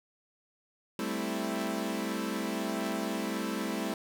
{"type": "chord", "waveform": "sawtooth", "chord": "A minor seventh", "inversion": "third", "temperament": "equal", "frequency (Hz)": [196, 220, 261.6, 329.6], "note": ["G3", "A3", "C4", "E4"], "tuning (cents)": [0, 0, 0, 0], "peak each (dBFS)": [-33, -32, -34, -33], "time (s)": [0.99, 3.94], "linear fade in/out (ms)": 2, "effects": []}